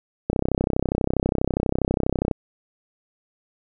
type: click train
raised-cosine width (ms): 2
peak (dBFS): -7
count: 66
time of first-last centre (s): 0.3-2.312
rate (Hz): 32.3
effects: none